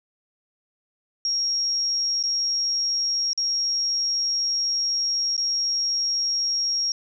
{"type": "tone with dropouts", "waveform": "sine", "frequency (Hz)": 5588, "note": "F8", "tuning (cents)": 0, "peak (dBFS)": -21, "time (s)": [1.25, 6.92], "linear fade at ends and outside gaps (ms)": 1, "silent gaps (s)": [[2.228, 2.237], [3.332, 3.376], [5.366, 5.378]], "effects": []}